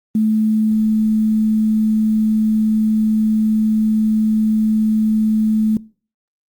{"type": "tone with quantisation", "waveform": "sine", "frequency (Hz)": 217.3, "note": "A3", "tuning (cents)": -21, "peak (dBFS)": -12, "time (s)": [0.15, 5.77], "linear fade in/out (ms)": 2, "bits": 7, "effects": ["noise-tail reverb RT60 0.4 s tail -22 dB re dry", "Opus 24 kbps"]}